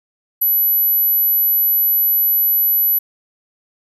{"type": "tone", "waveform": "sine", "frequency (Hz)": 11900, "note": "F#9", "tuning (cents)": 9, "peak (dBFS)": -12, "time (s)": [0.41, 2.99], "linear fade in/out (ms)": 10, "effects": []}